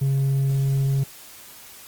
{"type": "tone with hard clipping", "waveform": "triangle", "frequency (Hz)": 136.5, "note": "C#3", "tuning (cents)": -26, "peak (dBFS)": -17, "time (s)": [0.01, 1.04], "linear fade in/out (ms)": 10, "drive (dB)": 1, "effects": ["white hiss -44 dBFS RMS until 1.87 s", "Opus 24 kbps"]}